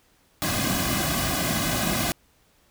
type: noise with comb filter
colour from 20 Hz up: pink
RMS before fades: -25 dBFS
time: 0.42-2.12 s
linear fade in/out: 0 ms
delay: 2.2 ms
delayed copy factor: -0.95
effects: pink hiss -62 dBFS RMS until 2.7 s